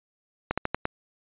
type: slowing click train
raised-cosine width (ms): 0.5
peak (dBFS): -10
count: 5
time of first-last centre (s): 0.51-0.854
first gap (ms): 66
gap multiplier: 1.18
effects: resampled to 8000 Hz